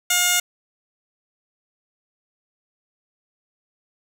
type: tone with band-pass filter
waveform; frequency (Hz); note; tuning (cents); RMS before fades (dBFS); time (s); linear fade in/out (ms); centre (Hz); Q
15% pulse; 713; F5; +36; -19; 0.1-0.4; 5; 7700; 0.72
effects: none